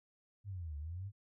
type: linear two-way sweep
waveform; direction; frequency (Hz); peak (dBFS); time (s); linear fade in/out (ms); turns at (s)
sine; down then up; 104.2 to 71 to 104.2; -40; 0.44-1.12; 50; 0.77
effects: none